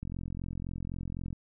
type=click train; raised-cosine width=5 ms; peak=-25 dBFS; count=58; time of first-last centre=0.03-1.328 s; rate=43.9 Hz; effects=none